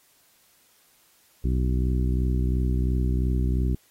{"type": "harmonic tone", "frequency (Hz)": 62.9, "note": "B1", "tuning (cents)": 32, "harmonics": [1, 2, 3, 4, 5, 6], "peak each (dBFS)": [-22, -28, -32, -34, -36, -38], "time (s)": [1.44, 3.75], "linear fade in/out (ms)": 5, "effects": ["white hiss -61 dBFS RMS until 3.9 s", "AAC 48 kbps"]}